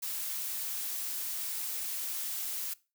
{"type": "noise", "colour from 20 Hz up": "blue", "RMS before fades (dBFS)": -36, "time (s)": [0.02, 2.74], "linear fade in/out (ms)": 10, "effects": ["noise-tail reverb RT60 0.3 s tail -21 dB re dry"]}